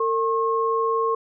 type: tone pair together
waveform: sine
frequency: 454.1 / 1080 Hz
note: A#4 / C#6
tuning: -45 / -45 cents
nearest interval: octave + minor third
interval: 1500 cents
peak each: -22 dBFS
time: 0-1.15 s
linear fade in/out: 5 ms
effects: none